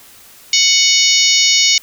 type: harmonic tone with a mistuned harmonic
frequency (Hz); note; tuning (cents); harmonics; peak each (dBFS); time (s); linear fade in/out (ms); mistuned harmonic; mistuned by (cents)
740; F#5; 0; 3 / 4 / 5 / 6 / 7 / 8 / 9; -17 / -17 / -17 / -17 / -17 / -17 / -17; 0.53-1.78; 2; 8; -70
effects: white hiss -42 dBFS RMS until 1.82 s